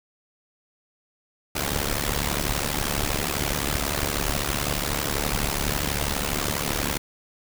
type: noise with amplitude modulation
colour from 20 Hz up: pink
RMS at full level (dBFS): -22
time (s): 1.55-6.98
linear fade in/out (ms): 10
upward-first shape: sine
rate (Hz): 72.2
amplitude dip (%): 90
effects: none